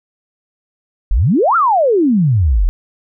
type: exponential two-way sweep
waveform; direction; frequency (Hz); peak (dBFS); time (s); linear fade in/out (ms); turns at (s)
sine; up then down; 37.77 to 1416 to 37.77; -9; 1.11-2.69; 0; 1.56
effects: none